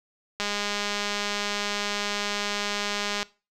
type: click train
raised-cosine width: 0.2 ms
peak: -11 dBFS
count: 581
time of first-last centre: 0.4-3.229 s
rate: 205 Hz
effects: noise-tail reverb RT60 0.3 s tail -20 dB re dry